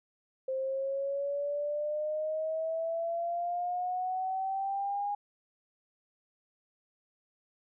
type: exponential sweep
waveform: sine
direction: up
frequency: 523.3 to 821 Hz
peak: -30 dBFS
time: 0.48-5.15 s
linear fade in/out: 5 ms
effects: none